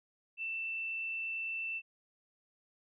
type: tone with frequency modulation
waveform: sine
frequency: 2669 Hz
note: E7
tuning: 21 cents sharp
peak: -35 dBFS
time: 0.37-1.82 s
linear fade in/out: 50 ms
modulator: 70.5 Hz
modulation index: 0.27
effects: none